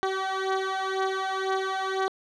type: beating tone pair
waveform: 15% pulse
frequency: 381.2 / 383.2 Hz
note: G4 / G4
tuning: -48 / -39 cents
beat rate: 2 Hz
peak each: -23 / -22 dBFS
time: 0.03-2.08 s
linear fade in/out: 0 ms
effects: low-pass 4000 Hz 12 dB/octave